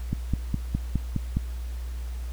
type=click train; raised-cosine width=5 ms; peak=-12 dBFS; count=7; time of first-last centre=0.13-1.37 s; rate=4.84 Hz; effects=added 60 Hz sine -30 dBFS peak until 2.32 s + pink hiss -50 dBFS RMS until 2.32 s